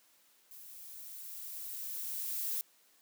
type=noise with level ramp; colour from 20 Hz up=violet; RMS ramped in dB=-52 to -35 dBFS; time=0.51-2.61 s; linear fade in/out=0 ms; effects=white hiss -67 dBFS RMS until 3.01 s + high-pass 200 Hz 12 dB/octave